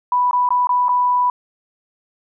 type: tone with dropouts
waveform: sine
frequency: 987.8 Hz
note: B5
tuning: in tune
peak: -13 dBFS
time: 0.12-1.3 s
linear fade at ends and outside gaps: 2 ms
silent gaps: 0.311-0.331 / 0.49-0.505 / 0.671-0.692 / 0.884-0.891 s
effects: none